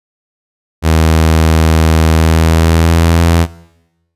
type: tone with pitch glide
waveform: sawtooth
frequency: 80 to 83.98 Hz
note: D#2 to E2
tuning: +49 to +33 cents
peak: -3 dBFS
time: 0.82-3.47 s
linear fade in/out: 50 ms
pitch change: +84 cents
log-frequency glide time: 2.13-3.25 s
effects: noise-tail reverb RT60 0.9 s tail -19 dB re dry + resampled to 32000 Hz